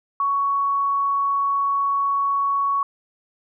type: tone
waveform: sine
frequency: 1116 Hz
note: C#6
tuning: 11 cents sharp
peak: -18 dBFS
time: 0.2-2.83 s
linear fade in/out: 2 ms
effects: none